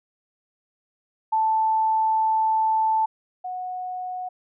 sine tone pair in turn, 880 / 733.5 Hz, A5 / F#5, 0 / -15 cents, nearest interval minor third, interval 315 cents, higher first, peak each -18 / -28 dBFS, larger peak first, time 1.32-3.06 / 3.44-4.29 s, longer first, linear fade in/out 10 ms, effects none

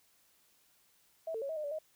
sine tone with pitch steps, 650 / 446.7 / 554 / 639 / 608 / 575 / 625 Hz, E5 / A4 / C#5 / D#5 / D#5 / D5 / D#5, -24 / +26 / -1 / +46 / -40 / -37 / +8 cents, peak -35 dBFS, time 1.27-1.788 s, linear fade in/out 5 ms, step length 74 ms, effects white hiss -69 dBFS RMS until 1.95 s

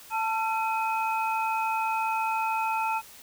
sine tone cluster, 887 / 1355 / 2526 Hz, A5 / E6 / D#7, +14 / +47 / +26 cents, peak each -26 / -33 / -33 dBFS, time 0.1-3.02 s, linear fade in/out 50 ms, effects white hiss -49 dBFS RMS until 3.22 s

